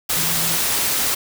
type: tone in noise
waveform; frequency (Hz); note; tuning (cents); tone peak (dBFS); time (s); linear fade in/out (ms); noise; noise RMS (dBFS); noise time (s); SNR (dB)
sine; 164.81; E3; 0; -30; 0.16-0.57; 10; white; -20; 0.09-1.15; -13
effects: none